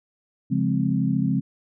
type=chord; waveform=sine; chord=Db major seventh; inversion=none; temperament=equal; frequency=138.59 / 174.61 / 207.7 / 261.6 Hz; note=Db3 / F3 / Ab3 / C4; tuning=0 / 0 / 0 / 0 cents; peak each=-25 dBFS; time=0.5-1.41 s; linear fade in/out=20 ms; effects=none